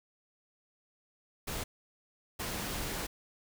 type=noise bursts at uneven times; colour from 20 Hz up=pink; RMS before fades=-37 dBFS; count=2; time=1.47-1.64 / 2.39-3.07 s; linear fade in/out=10 ms; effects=none